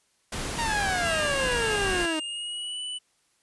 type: noise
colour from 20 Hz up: pink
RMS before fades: -32 dBFS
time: 0.32-2.06 s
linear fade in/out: 5 ms
type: exponential sweep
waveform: sawtooth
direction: down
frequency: 948 to 306.6 Hz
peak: -23 dBFS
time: 0.58-2.2 s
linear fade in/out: 10 ms
type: tone with vibrato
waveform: sine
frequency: 1640 Hz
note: G#6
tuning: 22 cents flat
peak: -29 dBFS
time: 0.67-2.15 s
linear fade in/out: 50 ms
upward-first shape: triangle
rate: 1.5 Hz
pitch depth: 28 cents each way
type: tone with pitch glide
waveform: square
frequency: 2794 to 2977 Hz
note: F7 to F#7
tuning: 0 to +10 cents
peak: -32 dBFS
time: 1.04-2.99 s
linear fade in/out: 20 ms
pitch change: +110 cents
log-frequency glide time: 2.13-2.8 s
effects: white hiss -68 dBFS RMS until 3.42 s + resampled to 24000 Hz